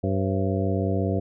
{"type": "harmonic tone with a mistuned harmonic", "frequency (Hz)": 96.2, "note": "G2", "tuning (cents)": -32, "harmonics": [1, 2, 3, 4, 5, 6, 7], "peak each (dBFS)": [-25, -28, -30, -31, -32, -33, -33], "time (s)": [0.03, 1.2], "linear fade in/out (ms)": 10, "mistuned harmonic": 6, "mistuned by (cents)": -94, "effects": []}